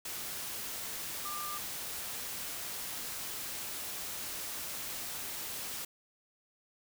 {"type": "tone in noise", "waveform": "sine", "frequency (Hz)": 1195, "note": "D6", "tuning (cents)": 30, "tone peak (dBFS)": -39, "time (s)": [1.25, 1.58], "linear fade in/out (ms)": 5, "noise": "white", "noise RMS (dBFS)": -40, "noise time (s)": [0.05, 5.85], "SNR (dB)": -2, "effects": []}